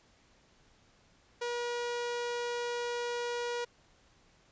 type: tone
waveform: sawtooth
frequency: 480 Hz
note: B4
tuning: 49 cents flat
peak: -29 dBFS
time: 1.41-3.65 s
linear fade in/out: 10 ms
effects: pink hiss -65 dBFS RMS until 4.51 s + resampled to 16000 Hz